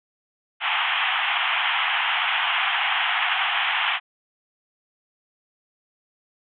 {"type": "band-pass noise", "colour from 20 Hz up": "white", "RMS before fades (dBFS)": -23, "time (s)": [0.6, 4], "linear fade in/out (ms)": 50, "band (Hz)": [710, 3300], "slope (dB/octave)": 96, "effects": []}